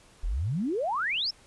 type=exponential sweep; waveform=sine; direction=up; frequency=35.18 to 5588 Hz; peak=-26 dBFS; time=0.23-1.31 s; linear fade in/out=10 ms; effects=pink hiss -57 dBFS RMS until 1.46 s + resampled to 24000 Hz